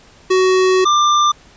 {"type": "tone pair in turn", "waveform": "square", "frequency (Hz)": [373.3, 1189.3], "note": ["F#4", "D6"], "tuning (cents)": [15, 21], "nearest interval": "octave + minor sixth", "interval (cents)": 2006, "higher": "second", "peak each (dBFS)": -11, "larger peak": "neither", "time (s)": [[0.3, 0.85], [0.85, 1.32]], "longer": "first", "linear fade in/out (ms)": 10, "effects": ["pink hiss -46 dBFS RMS until 1.56 s", "resampled to 16000 Hz"]}